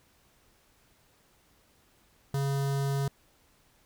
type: tone with notch filter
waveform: square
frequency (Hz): 138.59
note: C#3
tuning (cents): 0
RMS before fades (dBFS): -29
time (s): 2.34-3.08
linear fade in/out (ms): 2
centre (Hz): 2400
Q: 1.6
effects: pink hiss -65 dBFS RMS until 3.85 s